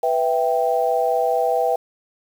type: chord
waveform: sine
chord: E minor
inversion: second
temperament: equal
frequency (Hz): 493.9 / 659.3 / 784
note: B4 / E5 / G5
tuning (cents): 0 / 0 / 0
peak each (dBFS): -21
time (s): 0.03-1.76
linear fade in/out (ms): 5
effects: 7-bit